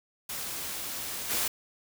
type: noise with level steps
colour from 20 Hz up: white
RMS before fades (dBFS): -36 / -29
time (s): 0.29-1.48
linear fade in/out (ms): 5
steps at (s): 1.29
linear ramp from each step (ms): 20
effects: none